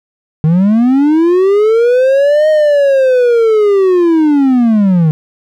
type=linear two-way sweep; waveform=triangle; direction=up then down; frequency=150.8 to 624 to 150.8 Hz; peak=-4 dBFS; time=0.44-5.11 s; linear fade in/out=0 ms; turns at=2.49 s; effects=none

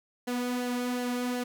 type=tone with flanger; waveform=sawtooth; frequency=246.5 Hz; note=B3; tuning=3 cents flat; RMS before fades=-31 dBFS; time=0.27-1.44 s; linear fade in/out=10 ms; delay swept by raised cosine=0.82 to 3.02 ms; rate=2.7 Hz; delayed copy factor=-0.5; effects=10-bit

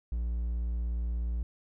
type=tone; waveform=triangle; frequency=58.4 Hz; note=A#1; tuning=4 cents sharp; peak=-27 dBFS; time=0.12-1.43 s; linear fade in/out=0 ms; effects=none

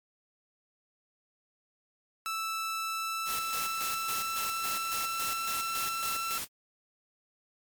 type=tone with pitch glide; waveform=sawtooth; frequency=1318.5 to 1340.8 Hz; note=E6 to E6; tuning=0 to +29 cents; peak=-28 dBFS; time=2.26-6.38 s; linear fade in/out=0 ms; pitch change=+29 cents; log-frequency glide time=2.75-5.62 s
type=noise with tremolo; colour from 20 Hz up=white; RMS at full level=-36 dBFS; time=3.25-6.48 s; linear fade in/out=50 ms; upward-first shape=square; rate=3.6 Hz; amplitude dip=60%
effects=MP3 96 kbps

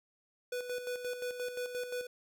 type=tone with tremolo; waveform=square; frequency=493.9 Hz; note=B4; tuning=in tune; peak=-35 dBFS; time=0.52-2.07 s; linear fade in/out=5 ms; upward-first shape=square; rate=5.7 Hz; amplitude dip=55%; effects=none

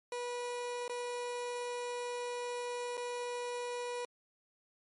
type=tone with dropouts; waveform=30% pulse; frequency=487 Hz; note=B4; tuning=24 cents flat; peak=-34 dBFS; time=0.12-4.05 s; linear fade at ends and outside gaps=2 ms; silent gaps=0.88-0.895 / 2.971-2.976 s; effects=MP3 48 kbps

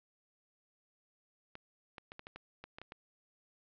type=clicks; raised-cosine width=0.3 ms; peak=-30 dBFS; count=10; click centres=1.554 / 1.982 / 2.119 / 2.194 / 2.269 / 2.36 / 2.64 / 2.785 / 2.816 / 2.921 s; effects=low-pass 4000 Hz 12 dB/octave

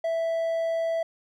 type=tone; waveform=triangle; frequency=659.3 Hz; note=E5; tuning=in tune; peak=-22 dBFS; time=0.04-1.03 s; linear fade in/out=5 ms; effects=none

